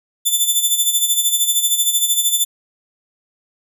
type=tone with tremolo; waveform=10% pulse; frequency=3520 Hz; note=A7; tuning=in tune; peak=-4 dBFS; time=0.25-2.45 s; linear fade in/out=20 ms; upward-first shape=sine; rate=13 Hz; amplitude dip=65%; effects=none